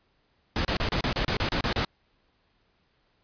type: noise bursts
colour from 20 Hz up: pink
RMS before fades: -26 dBFS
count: 11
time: 0.56-1.848 s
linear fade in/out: 0 ms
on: 88 ms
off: 32 ms
effects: pink hiss -69 dBFS RMS until 3.23 s + resampled to 11025 Hz